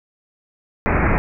pink low-pass noise, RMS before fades -17 dBFS, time 0.86-1.18 s, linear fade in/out 0 ms, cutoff 2400 Hz, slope 96 dB/octave, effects none

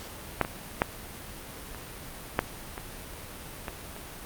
clicks, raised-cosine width 0.5 ms, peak -7 / -19 / -6 / -26 / -7 / -21 / -18 / -27 dBFS, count 8, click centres 0.413 / 0.449 / 0.819 / 1.747 / 2.391 / 2.779 / 3.682 / 3.964 s, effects pink hiss -42 dBFS RMS until 4.25 s + Opus 48 kbps

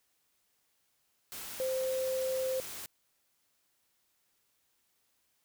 sine tone in noise, 521 Hz, C5, 7 cents flat, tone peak -30 dBFS, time 1.6-2.6 s, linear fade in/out 0 ms, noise white, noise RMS -43 dBFS, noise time 1.32-2.86 s, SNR +10 dB, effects white hiss -75 dBFS RMS until 5.44 s

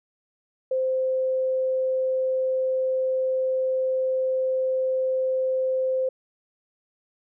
sine tone, 520 Hz, C5, 11 cents flat, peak -21 dBFS, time 0.71-6.09 s, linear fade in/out 5 ms, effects none

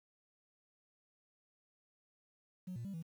sine tone with pitch steps, 182.7 / 117.4 / 197.1 / 164 Hz, F#3 / A#2 / G3 / E3, -22 / +13 / +10 / -9 cents, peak -39 dBFS, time 2.67-3.026 s, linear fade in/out 10 ms, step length 89 ms, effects tanh soft clip ceiling -39 dBFS + 11-bit

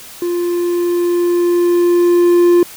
triangle tone with level ramp, 349.2 Hz, F4, in tune, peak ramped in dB -13 to -4 dBFS, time 0.22-2.63 s, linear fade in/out 2 ms, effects white hiss -35 dBFS RMS until 2.76 s

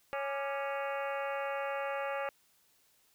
harmonic tone with a mistuned harmonic, 277.2 Hz, C#4, in tune, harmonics 2 / 3 / 4 / 5 / 6 / 7 / 8 / 9 / 10, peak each -36 / -40 / -42 / -44 / -46 / -47 / -48 / -49 / -50 dBFS, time 0.13-2.29 s, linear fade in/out 0 ms, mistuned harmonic 4, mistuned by +110 cents, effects white hiss -69 dBFS RMS until 3.14 s

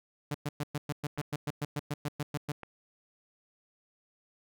sawtooth tone bursts, 146.83 Hz, D3, in tune, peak -27 dBFS, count 16, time 0.31-2.52 s, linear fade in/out 5 ms, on 35 ms, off 110 ms
clicks, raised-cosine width 0.5 ms, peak -27 dBFS, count 3, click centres 1.176 / 1.215 / 2.633 s
effects none

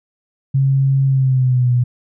sine tone with pitch glide, 135.7 to 123.01 Hz, C#3 to B2, -36 to -6 cents, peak -11 dBFS, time 0.54-1.84 s, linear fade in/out 10 ms, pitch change -170 cents, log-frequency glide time 1.06-1.72 s, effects none

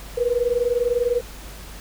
sine tone pair together, 473.9 / 493.9 Hz, A#4 / B4, +28 / 0 cents, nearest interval minor second, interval 72 cents, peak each -21 dBFS, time 0.17-1.21 s, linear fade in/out 10 ms, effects added 50 Hz sine -38 dBFS peak until 1.8 s + pink hiss -41 dBFS RMS until 1.8 s

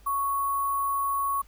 sine tone with sample-and-hold, 1108.7 Hz, C#6, in tune, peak -24 dBFS, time 0.06-1.42 s, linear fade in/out 10 ms, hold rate 11025 Hz, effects added 50 Hz sine -52 dBFS peak until 1.47 s + pink hiss -60 dBFS RMS until 1.47 s

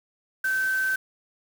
sine tone in noise, 1542 Hz, G6, 29 cents flat, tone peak -22 dBFS, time 0.44-0.96 s, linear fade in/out 5 ms, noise white, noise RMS -40 dBFS, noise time 0.44-0.96 s, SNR +15 dB, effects none

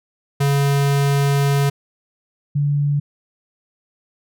square / sine tone pair in turn, 140.6 / 144.3 Hz, C#3 / D3, +25 / -30 cents, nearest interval unison, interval 45 cents, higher second, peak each -15 dBFS, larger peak neither, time 0.4-1.7 / 2.55-3 s, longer first, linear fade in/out 10 ms, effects none

